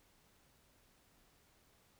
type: silence
effects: pink hiss -70 dBFS RMS until 1.99 s